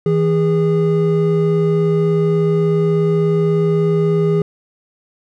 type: tone pair together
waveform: triangle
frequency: 162.11 / 409.8 Hz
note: E3 / G#4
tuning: -29 / -23 cents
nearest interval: octave + major third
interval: 1606 cents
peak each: -13 dBFS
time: 0.06-4.42 s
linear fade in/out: 2 ms
effects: none